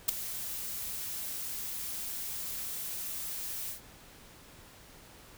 blue noise with ADSR envelope, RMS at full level -22 dBFS, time 0.08-3.81 s, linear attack 11 ms, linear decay 6 ms, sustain -16 dB, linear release 120 ms, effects pink hiss -54 dBFS RMS until 5.37 s

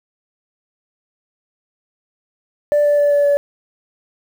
sine tone with pitch steps, 587.3 / 583.6 / 579.9 / 576.2 / 572.6 Hz, D5 / D5 / D5 / D5 / D5, 0 / -11 / -22 / -33 / -44 cents, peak -9 dBFS, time 2.72-3.37 s, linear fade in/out 0 ms, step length 130 ms, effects tanh soft clip ceiling -9 dBFS + 7-bit

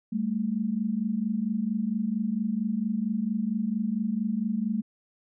sine tone pair together, 198.7 / 223.1 Hz, G3 / A3, +24 / +24 cents, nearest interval major second, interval 200 cents, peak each -29 / -27 dBFS, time 0.12-4.82 s, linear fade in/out 10 ms, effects none

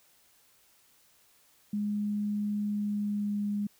sine tone with pitch glide, 207.3 to 205.3 Hz, G#3 to G#3, -3 to -20 cents, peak -28 dBFS, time 1.73-3.67 s, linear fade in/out 5 ms, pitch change -17 cents, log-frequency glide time 2.64-3.45 s, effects white hiss -64 dBFS RMS until 3.79 s

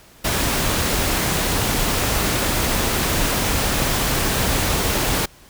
pink noise, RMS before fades -20 dBFS, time 0.24-5.26 s, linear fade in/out 10 ms, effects pink hiss -48 dBFS RMS until 5.49 s

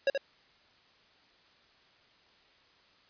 square tone with echo, 550 Hz, C#5, 14 cents flat, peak -24 dBFS, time 0.07-0.1 s, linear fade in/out 2 ms, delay 77 ms, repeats 1, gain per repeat -5 dB, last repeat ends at 0.177 s, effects white hiss -63 dBFS RMS until 3.09 s + resampled to 11025 Hz

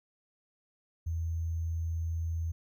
sine tone with sample-and-hold, 82.41 Hz, E2, in tune, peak -30 dBFS, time 1.06-2.52 s, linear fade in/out 10 ms, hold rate 6300 Hz, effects none

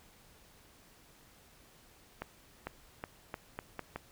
accelerating click train, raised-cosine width 0.5 ms, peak -23 dBFS, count 7, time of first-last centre 2.22-3.96 s, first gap 450 ms, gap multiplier 0.82, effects pink hiss -61 dBFS RMS until 4.11 s

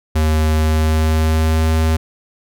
square tone with pitch glide, 78 to 79.73 Hz, D#2 to D#2, +5 to +43 cents, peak -13 dBFS, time 0.15-1.97 s, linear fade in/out 10 ms, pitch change +38 cents, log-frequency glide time 0.53-1.72 s, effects none

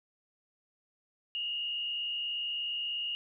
sine tone with frequency modulation, 2858 Hz, F7, 39 cents sharp, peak -32 dBFS, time 1.35-3.15 s, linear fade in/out 0 ms, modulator 68.4 Hz, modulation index 1, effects none

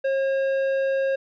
triangle tone with tanh clipping, 540 Hz, C#5, 45 cents flat, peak -22 dBFS, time 0.04-1.16 s, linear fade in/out 10 ms, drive 14 dB, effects none

